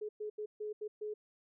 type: tone bursts at uneven times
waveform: sine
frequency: 423.6 Hz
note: G#4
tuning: 34 cents sharp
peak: -37 dBFS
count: 6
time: 0.01-0.09 / 0.2-0.3 / 0.38-0.46 / 0.6-0.73 / 0.81-0.88 / 1.01-1.14 s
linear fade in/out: 10 ms
effects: none